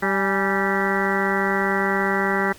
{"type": "harmonic tone with a mistuned harmonic", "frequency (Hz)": 194.9, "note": "G3", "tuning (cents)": -10, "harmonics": [1, 2, 3, 4, 5, 6, 7, 8, 9, 10], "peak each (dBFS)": [-26, -25, -31, -28, -31, -31, -29, -28, -31, -26], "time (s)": [0.02, 2.53], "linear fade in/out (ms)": 10, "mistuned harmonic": 4, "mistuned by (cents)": 78, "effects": ["pink hiss -46 dBFS RMS until 2.58 s"]}